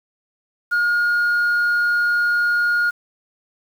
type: tone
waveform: sine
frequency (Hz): 1428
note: F6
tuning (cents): +38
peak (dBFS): -13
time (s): 0.71-2.91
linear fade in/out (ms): 20
effects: tanh soft clip ceiling -14 dBFS + 7-bit